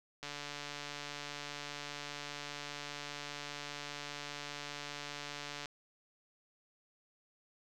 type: click train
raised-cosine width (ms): 0.2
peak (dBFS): -25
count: 788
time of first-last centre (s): 0.23-5.658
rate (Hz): 145
effects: none